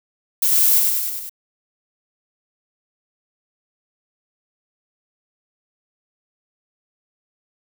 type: noise with echo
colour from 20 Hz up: violet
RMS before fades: -17 dBFS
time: 0.42-0.8 s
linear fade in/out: 5 ms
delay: 99 ms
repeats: 5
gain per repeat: -3 dB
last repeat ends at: 1.295 s
effects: none